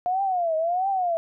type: tone with vibrato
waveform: sine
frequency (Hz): 706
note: F5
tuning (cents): +19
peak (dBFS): -21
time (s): 0.06-1.17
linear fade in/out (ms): 0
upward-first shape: triangle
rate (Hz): 1.5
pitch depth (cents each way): 210
effects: none